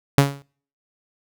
sawtooth tone with exponential decay, 140 Hz, C#3, 18 cents sharp, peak -5 dBFS, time 0.18-0.42 s, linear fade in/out 0 ms, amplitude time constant 52 ms, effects noise-tail reverb RT60 0.5 s tail -26 dB re dry

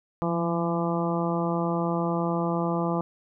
harmonic tone with a mistuned harmonic, 169.1 Hz, E3, 44 cents sharp, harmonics 1 / 2 / 3 / 4 / 5 / 6 / 7, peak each -27 / -30 / -32 / -33 / -34 / -35 / -35 dBFS, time 0.22-3.01 s, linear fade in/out 0 ms, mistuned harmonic 1, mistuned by +30 cents, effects none

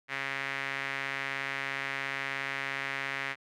sawtooth tone with band-pass filter, 137 Hz, C#3, 20 cents flat, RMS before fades -35 dBFS, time 0.08-3.36 s, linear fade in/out 50 ms, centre 2000 Hz, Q 3, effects none

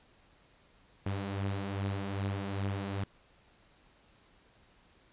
sawtooth beating tone pair, 98 / 100.5 Hz, G2 / G2, 0 / +44 cents, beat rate 2.5 Hz, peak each -30 / -35 dBFS, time 1.06-3.04 s, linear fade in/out 5 ms, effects pink hiss -64 dBFS RMS until 5.12 s + resampled to 8000 Hz

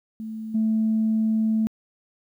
sine tone with level steps, 220 Hz, A3, in tune, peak -30 / -18 dBFS, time 0.2-1.67 s, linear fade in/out 0 ms, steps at 0.54 s, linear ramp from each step 10 ms, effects tanh soft clip ceiling -14 dBFS + 10-bit

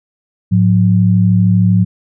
sine tone pair together, 107.52 / 180.4 Hz, A2 / F#3, -39 / -44 cents, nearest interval major sixth, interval 895 cents, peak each -10 dBFS, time 0.51-1.85 s, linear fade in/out 20 ms, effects none

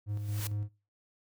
triangle tone with tremolo, 103.7 Hz, G#2, 2 cents flat, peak -29 dBFS, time 0.06-0.69 s, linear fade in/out 50 ms, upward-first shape square, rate 4.4 Hz, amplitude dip 35%
white noise with exponential growth, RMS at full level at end -36 dBFS, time 0.09-0.47 s, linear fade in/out 0 ms, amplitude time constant 82 ms
effects noise-tail reverb RT60 0.3 s tail -22 dB re dry

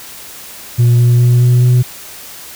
sine tone with pitch steps, 120 / 121.04 / 122.1 / 123.16 / 124.23 Hz, B2 / B2 / B2 / B2 / B2, -49 / -34 / -19 / -4 / +11 cents, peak -3 dBFS, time 0.78-1.83 s, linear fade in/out 20 ms, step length 210 ms, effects tanh soft clip ceiling -5 dBFS + white hiss -32 dBFS RMS until 2.55 s

